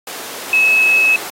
sine tone in noise, 2581 Hz, E7, 37 cents flat, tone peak -9 dBFS, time 0.53-1.16 s, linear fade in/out 2 ms, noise pink, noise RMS -26 dBFS, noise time 0.07-1.3 s, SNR +14 dB, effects high-pass 400 Hz 12 dB/octave + AAC 48 kbps

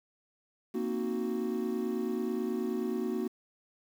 triangle chord, C half-diminished seventh, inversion third, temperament equal with one note detuned, 233.1 / 262.4 / 311.1 / 370 Hz, Bb3 / C4 / Eb4 / Gb4, 0 / +5 / 0 / 0 cents, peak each -32 / -36 / -37 / -32 dBFS, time 0.74-3.28 s, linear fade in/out 10 ms, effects 9-bit

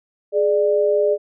sine tone pair together, 418.5 / 593 Hz, G#4 / D5, +13 / +17 cents, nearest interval tritone, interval 604 cents, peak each -17 / -17 dBFS, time 0.32-1.18 s, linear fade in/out 50 ms, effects none

